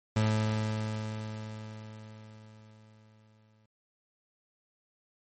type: tone with exponential decay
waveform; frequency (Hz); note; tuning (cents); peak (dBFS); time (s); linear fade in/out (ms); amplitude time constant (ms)
30% pulse; 108.5; A2; -24; -21; 0.16-3.66; 5; 760
effects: MP3 32 kbps